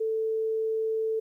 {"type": "tone", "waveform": "sine", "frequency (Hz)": 442.4, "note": "A4", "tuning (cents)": 9, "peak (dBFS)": -25, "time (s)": [0, 1.2], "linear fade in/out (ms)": 10, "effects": ["11-bit"]}